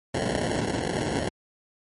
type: noise with sample-and-hold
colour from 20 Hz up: white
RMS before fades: -26 dBFS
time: 0.14-1.29 s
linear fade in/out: 5 ms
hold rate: 1225 Hz
effects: high-pass 80 Hz 12 dB/octave + MP3 48 kbps